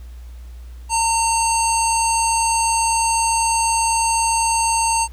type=tone with low-pass filter; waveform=square; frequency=911 Hz; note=A#5; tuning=40 cents flat; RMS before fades=-18 dBFS; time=0.89-5.08 s; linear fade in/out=50 ms; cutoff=7900 Hz; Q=5.9; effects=added 60 Hz sine -33 dBFS peak until 5.12 s + pink hiss -53 dBFS RMS until 5.12 s